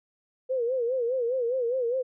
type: tone with vibrato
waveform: sine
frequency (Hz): 493.9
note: B4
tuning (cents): 0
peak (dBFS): -24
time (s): 0.49-2.03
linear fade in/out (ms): 20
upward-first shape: sine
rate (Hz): 4.9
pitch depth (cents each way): 120
effects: none